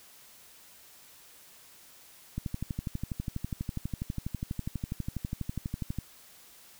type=click train; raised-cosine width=5 ms; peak=-20 dBFS; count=45; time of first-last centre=2.38-5.987 s; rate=12.2 Hz; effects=white hiss -55 dBFS RMS until 6.79 s